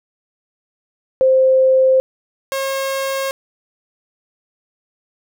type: tone pair in turn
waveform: sine / sawtooth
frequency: 523.3 / 540.5 Hz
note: C5 / C#5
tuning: 0 / -44 cents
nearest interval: minor second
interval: 56 cents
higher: second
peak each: -9 / -15 dBFS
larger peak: first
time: 1.21-2 / 2.52-3.31 s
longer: neither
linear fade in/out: 0 ms
effects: none